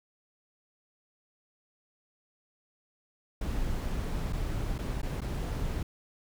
brown noise with dropouts, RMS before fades -32 dBFS, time 3.41-5.83 s, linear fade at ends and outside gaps 5 ms, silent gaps 4.326-4.33 / 4.782-4.787 / 5.017-5.029 / 5.207-5.216 s, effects none

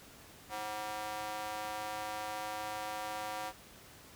square tone with high-pass filter, 106.4 Hz, G#2, 42 cents sharp, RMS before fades -40 dBFS, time 0.49-3.53 s, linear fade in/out 50 ms, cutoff 750 Hz, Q 2, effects pink hiss -55 dBFS RMS until 4.15 s + high-pass 60 Hz 12 dB/octave

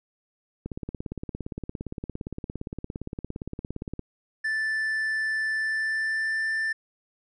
click train, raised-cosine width 3 ms, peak -20 dBFS, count 59, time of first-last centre 0.66-3.993 s, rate 17.4 Hz
triangle tone with pitch glide, 1760 to 1776.3 Hz, A6 to A6, 0 to +16 cents, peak -23 dBFS, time 4.44-6.73 s, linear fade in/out 10 ms, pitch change +16 cents, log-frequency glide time 5.54-6.47 s
effects resampled to 24000 Hz

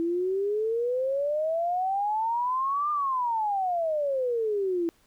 sine exponential two-way sweep, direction up then down, 329.6 to 1209 to 329.6 Hz, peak -24 dBFS, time 0-4.89 s, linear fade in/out 0 ms, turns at 2.91 s, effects pink hiss -64 dBFS RMS until 5.06 s

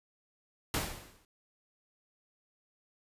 pink noise with exponential decay, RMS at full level -29 dBFS, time 0.74-1.25 s, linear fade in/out 1 ms, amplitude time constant 110 ms, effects resampled to 32000 Hz

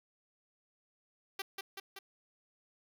5% pulse tone with echo, 390 Hz, G4, 9 cents flat, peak -25 dBFS, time 1.39-1.42 s, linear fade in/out 5 ms, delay 190 ms, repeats 3, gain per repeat -3 dB, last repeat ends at 1.99 s, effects none

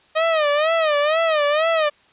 sawtooth tone with vibrato, 619 Hz, D#5, 9 cents flat, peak -12 dBFS, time 0.15-1.9 s, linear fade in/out 20 ms, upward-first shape sine, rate 2.1 Hz, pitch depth 120 cents each way, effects white hiss -55 dBFS RMS until 2.12 s + resampled to 8000 Hz

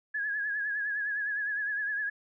sine tone with vibrato, 1677 Hz, G#6, 16 cents sharp, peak -29 dBFS, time 0.14-2.1 s, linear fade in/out 10 ms, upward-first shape triangle, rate 9.8 Hz, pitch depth 72 cents each way, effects none

